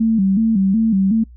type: tone with vibrato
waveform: sine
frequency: 207.7 Hz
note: G#3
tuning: in tune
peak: -12 dBFS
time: 0-1.24 s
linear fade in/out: 10 ms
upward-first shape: square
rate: 2.7 Hz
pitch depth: 130 cents each way
effects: noise-tail reverb RT60 0.1 s tail -25 dB re dry + added 60 Hz sine -38 dBFS peak until 1.36 s